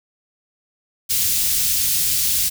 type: band-stop noise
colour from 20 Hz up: white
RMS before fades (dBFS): -19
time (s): 1.09-2.5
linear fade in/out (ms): 20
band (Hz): 130 to 3600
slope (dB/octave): 12
effects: none